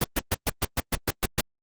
pink noise bursts, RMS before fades -23 dBFS, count 10, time 0.01-1.41 s, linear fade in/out 5 ms, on 32 ms, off 120 ms, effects Opus 24 kbps

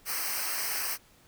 white noise with comb filter, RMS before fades -32 dBFS, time 0.05-0.98 s, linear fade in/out 50 ms, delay 0.28 ms, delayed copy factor -0.95, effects pink hiss -60 dBFS RMS until 1.27 s

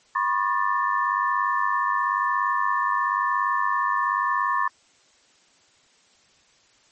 sine tone cluster, 983 / 1084 / 1181 / 1763 Hz, B5 / C#6 / D6 / A6, -8 / -39 / +9 / +3 cents, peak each -27 / -23 / -29 / -27 dBFS, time 0.15-4.68 s, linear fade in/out 5 ms, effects white hiss -59 dBFS RMS until 6.91 s + MP3 32 kbps

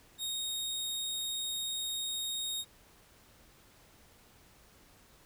sawtooth tone, 3729 Hz, A#7, in tune, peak -31 dBFS, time 0.18-2.65 s, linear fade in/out 50 ms, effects pink hiss -61 dBFS RMS until 5.25 s

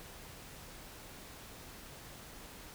silence, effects pink hiss -51 dBFS RMS until 2.74 s

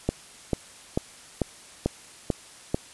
click train, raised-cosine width 2 ms, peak -9 dBFS, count 7, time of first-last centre 0.09-2.745 s, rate 2.26 Hz, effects white hiss -48 dBFS RMS until 2.93 s + resampled to 24000 Hz

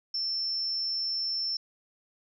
sine tone, 5360 Hz, E8, 28 cents sharp, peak -28 dBFS, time 0.14-1.57 s, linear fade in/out 5 ms, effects none

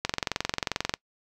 click train, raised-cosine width 0.2 ms, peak -8 dBFS, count 21, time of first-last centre 0.05-0.939 s, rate 22.5 Hz, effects noise-tail reverb RT60 0.1 s tail -25 dB re dry

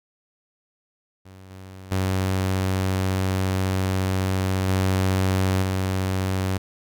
sawtooth tone with level steps, 94.5 Hz, F#2, 37 cents sharp, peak -39 / -35 / -17 / -15 / -18 dBFS, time 1.25-6.58 s, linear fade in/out 10 ms, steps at 1.5 / 1.91 / 4.68 / 5.62 s, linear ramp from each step 10 ms, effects none

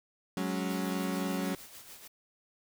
35% pulse chord, F# suspended second, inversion none, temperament equal with one note detuned, 185 / 208.5 / 277.2 Hz, F#3 / G#3 / C#4, 0 / +7 / 0 cents, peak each -32 / -36 / -34 dBFS, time 0.37-1.55 s, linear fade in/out 2 ms
white noise with tremolo, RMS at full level -48 dBFS, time 0.69-2.08 s, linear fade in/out 10 ms, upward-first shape sine, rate 6.7 Hz, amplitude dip 50%
effects none

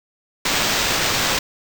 violet noise with sample-and-hold, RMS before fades -20 dBFS, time 0.45-1.39 s, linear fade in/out 5 ms, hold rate 11025 Hz, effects none

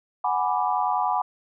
sine chord, G# half-diminished seventh, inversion third, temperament equal, 740 / 830.6 / 987.8 / 1174.7 Hz, F#5 / G#5 / B5 / D6, 0 / 0 / 0 / 0 cents, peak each -26 / -26 / -26 / -29 dBFS, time 0.24-1.22 s, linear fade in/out 5 ms, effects none

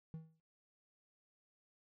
triangle tone with exponential decay, 160.3 Hz, E3, 48 cents flat, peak -39 dBFS, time 0.14-0.4 s, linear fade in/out 0 ms, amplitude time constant 55 ms, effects noise-tail reverb RT60 0.5 s tail -26 dB re dry

